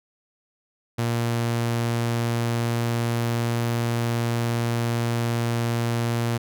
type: tone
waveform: sawtooth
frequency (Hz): 117.4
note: A#2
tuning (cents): +13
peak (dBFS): -18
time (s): 0.98-6.38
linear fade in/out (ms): 10
effects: none